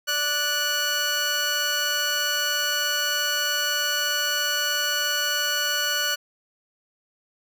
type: tone pair together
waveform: 15% pulse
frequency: 585 / 1474.1 Hz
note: D5 / F#6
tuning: -7 / -7 cents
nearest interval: octave + major third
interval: 1600 cents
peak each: -25 / -16 dBFS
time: 0.07-6.16 s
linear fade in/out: 20 ms
effects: none